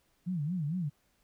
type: tone with vibrato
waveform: sine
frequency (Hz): 163.4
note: E3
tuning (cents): -15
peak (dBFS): -30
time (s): 0.26-0.9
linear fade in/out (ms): 20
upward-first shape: sine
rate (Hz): 4.4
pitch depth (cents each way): 230
effects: pink hiss -72 dBFS RMS until 1.23 s